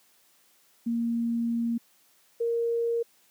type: tone pair in turn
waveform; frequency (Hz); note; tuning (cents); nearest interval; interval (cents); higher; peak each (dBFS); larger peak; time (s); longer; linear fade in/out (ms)
sine; 233.1 / 466.2; A#3 / A#4; 0 / 0; octave; 1200; second; -24; neither; 0.86-1.78 / 2.4-3.03; first; 10
effects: white hiss -63 dBFS RMS until 3.3 s + high-pass 150 Hz 12 dB/octave